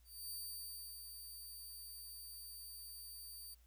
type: tone with ADSR envelope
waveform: 10% pulse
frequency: 4627 Hz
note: D8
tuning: 27 cents flat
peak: -37 dBFS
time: 0.04-3.55 s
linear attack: 260 ms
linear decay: 680 ms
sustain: -6 dB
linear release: 16 ms
effects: added 58 Hz sine -64 dBFS peak until 3.66 s + white hiss -75 dBFS RMS until 3.66 s